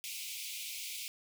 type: high-pass noise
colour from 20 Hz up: pink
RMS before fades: -42 dBFS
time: 0.04-1.08 s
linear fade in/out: 0 ms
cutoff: 2200 Hz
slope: 96 dB/octave
effects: none